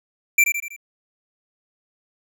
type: tone with echo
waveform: square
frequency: 2349 Hz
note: D7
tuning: in tune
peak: -12 dBFS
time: 0.38-0.44 s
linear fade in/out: 5 ms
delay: 81 ms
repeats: 4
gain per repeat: -6 dB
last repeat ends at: 0.764 s
effects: none